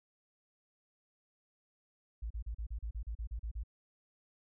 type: tone bursts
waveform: sine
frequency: 55.3 Hz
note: A1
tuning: 9 cents sharp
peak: -36 dBFS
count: 12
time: 2.22-3.636 s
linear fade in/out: 10 ms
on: 85 ms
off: 36 ms
effects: none